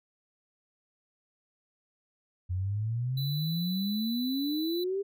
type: exponential sweep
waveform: sine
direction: up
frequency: 88.1 to 404.1 Hz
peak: -28 dBFS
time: 2.49-5.03 s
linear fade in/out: 20 ms
type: tone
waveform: square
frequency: 3979 Hz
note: B7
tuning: 12 cents sharp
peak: -37 dBFS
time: 3.17-4.84 s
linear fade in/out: 5 ms
effects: none